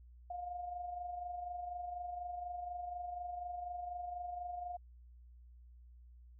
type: tone with amplitude modulation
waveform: sine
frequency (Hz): 710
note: F5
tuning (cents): +28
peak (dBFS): -38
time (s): 0.3-4.77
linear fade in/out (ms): 5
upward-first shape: sine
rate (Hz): 24.1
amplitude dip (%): 50
effects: added 60 Hz sine -55 dBFS peak until 6.39 s

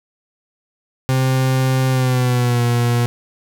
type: tone with pitch glide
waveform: 40% pulse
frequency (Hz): 130.81 to 119.95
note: C3 to A#2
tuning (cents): 0 to +50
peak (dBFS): -13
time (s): 1.09-3.06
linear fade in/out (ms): 0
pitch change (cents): -150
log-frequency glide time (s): 1.89-2.62
effects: none

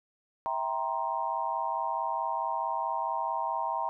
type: chord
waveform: sine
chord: C dominant seventh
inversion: first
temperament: just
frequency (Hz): 654.1 / 784.9 / 941.9 / 1046.5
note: E5 / G5 / Bb5 / C6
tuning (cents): -14 / +2 / +18 / 0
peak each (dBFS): -37 / -35 / -31 / -36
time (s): 0.46-3.89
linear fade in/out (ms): 0
effects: none

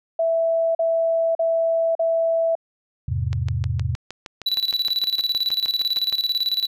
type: tone bursts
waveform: sine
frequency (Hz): 659.3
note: E5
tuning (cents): 0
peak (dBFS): -17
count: 4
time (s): 0.19-2.553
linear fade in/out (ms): 5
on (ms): 560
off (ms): 41
type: chord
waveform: sine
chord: E augmented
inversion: none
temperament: just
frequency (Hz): 82.41 / 103.01 / 128.76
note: E2 / G#2 / B#2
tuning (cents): 0 / -14 / -27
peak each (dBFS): -25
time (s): 3.08-3.95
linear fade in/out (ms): 5
type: click train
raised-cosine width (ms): 0.2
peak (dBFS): -16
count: 19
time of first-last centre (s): 3.33-6.125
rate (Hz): 6.44
type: tone with tremolo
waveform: triangle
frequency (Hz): 3951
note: B7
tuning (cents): 0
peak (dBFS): -16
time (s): 4.46-6.67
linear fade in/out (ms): 5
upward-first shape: square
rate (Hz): 18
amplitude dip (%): 75
effects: none

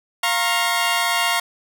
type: chord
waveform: 15% pulse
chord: Bb minor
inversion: second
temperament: equal with one note detuned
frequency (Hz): 698.5 / 932.3 / 1085.3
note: F5 / Bb5 / Db6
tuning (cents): 0 / 0 / -37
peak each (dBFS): -16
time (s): 0.23-1.4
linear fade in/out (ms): 5
effects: none

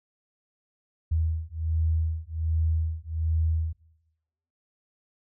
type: beating tone pair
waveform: sine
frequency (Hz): 79.8 / 81.1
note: D#2 / E2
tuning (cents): +44 / -28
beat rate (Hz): 1.3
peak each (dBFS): -27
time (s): 1.11-3.73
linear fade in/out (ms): 10
effects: noise-tail reverb RT60 0.9 s tail -20 dB re dry

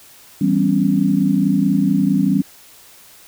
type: chord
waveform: sine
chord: C# half-diminished seventh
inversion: first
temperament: equal with one note detuned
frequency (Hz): 164.81 / 196 / 252.6 / 277.2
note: E3 / G3 / B3 / C#4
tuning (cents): 0 / 0 / +39 / 0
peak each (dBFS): -21 / -16 / -21 / -18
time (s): 0.41-2.42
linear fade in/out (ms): 5
effects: white hiss -45 dBFS RMS until 3.27 s

